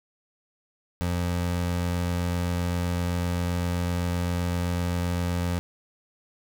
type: tone pair together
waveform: square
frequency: 87.75 / 175.5 Hz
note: F2 / F3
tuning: +9 / +9 cents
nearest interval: octave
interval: 1200 cents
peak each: -27 / -30 dBFS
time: 1.01-5.59 s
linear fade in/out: 0 ms
effects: none